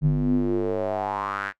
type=tone with band-pass filter sweep; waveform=square; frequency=49.63 Hz; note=G1; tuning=22 cents sharp; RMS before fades=-24 dBFS; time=0.01-1.53 s; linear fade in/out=50 ms; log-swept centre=150 to 1700 Hz; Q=4.9; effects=noise-tail reverb RT60 0.1 s tail -19 dB re dry